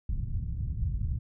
white low-pass noise, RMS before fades -31 dBFS, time 0.09-1.19 s, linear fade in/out 5 ms, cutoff 110 Hz, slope 24 dB/octave, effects none

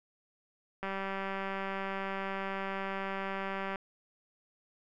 click train, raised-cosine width 0.5 ms, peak -22 dBFS, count 569, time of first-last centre 0.83-3.758 s, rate 194 Hz, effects none

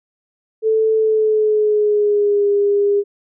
sine tone with pitch glide, 440 to 405.8 Hz, A4 to G#4, 0 to -40 cents, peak -12 dBFS, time 0.62-3.04 s, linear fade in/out 50 ms, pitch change -140 cents, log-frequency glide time 0.95-2.48 s, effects none

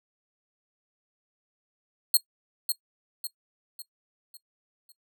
10% pulse tone with echo, 4278 Hz, C8, 38 cents sharp, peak -10 dBFS, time 2.14-2.17 s, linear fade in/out 2 ms, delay 550 ms, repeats 5, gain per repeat -7 dB, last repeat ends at 4.92 s, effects noise-tail reverb RT60 0.1 s tail -20 dB re dry

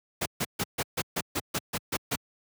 pink noise bursts, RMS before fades -28 dBFS, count 11, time 0.21-2.16 s, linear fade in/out 10 ms, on 50 ms, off 140 ms, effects high-pass 100 Hz 12 dB/octave

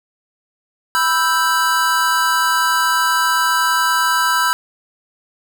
square chord, E minor, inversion second, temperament equal, 987.8 / 1318.5 / 1568 Hz, B5 / E6 / G6, 0 / 0 / 0 cents, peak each -19 dBFS, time 0.95-4.53 s, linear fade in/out 0 ms, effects none

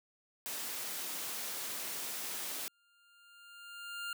white noise, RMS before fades -40 dBFS, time 0.46-2.68 s, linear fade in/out 0 ms
25% pulse tone with exponential growth, 1400 Hz, F6, 4 cents sharp, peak -33 dBFS, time 2.56-4.13 s, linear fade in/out 2 ms, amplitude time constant 340 ms
effects high-pass 200 Hz 12 dB/octave

